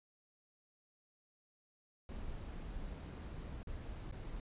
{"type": "noise with dropouts", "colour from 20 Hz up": "brown", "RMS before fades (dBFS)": -45, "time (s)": [2.09, 4.4], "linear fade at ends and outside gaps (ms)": 2, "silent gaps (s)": [[3.631, 3.671], [4.113, 4.123]], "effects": ["resampled to 8000 Hz"]}